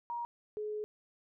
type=tone pair in turn; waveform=sine; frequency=947 / 423.8 Hz; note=A#5 / G#4; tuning=+27 / +35 cents; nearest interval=octave + major second; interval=1392 cents; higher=first; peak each=-35 / -35 dBFS; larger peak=neither; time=0.1-0.25 / 0.57-0.84 s; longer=second; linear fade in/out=0 ms; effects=none